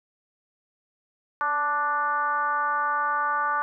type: tone with frequency modulation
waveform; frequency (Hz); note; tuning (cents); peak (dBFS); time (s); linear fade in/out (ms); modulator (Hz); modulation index
sine; 1174.7; D6; 0; -22; 1.41-3.62; 0; 299; 1.1
effects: none